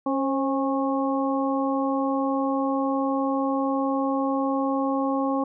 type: harmonic tone with a mistuned harmonic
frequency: 273.1 Hz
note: C#4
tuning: 26 cents flat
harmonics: 1 / 2 / 3 / 4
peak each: -24 / -28 / -30 / -30 dBFS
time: 0.06-5.44 s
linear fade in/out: 5 ms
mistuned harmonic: 2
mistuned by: -38 cents
effects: none